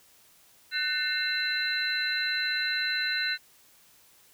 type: tone cluster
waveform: sine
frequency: 1504 / 1801 / 2119 / 2681 / 4041 Hz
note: F#6 / A6 / C7 / E7 / B7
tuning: +28 / +40 / +21 / +29 / +39 cents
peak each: -30 / -35 / -36 / -37 / -30 dBFS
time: 0.71-3.38 s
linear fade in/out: 50 ms
effects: white hiss -59 dBFS RMS until 4.33 s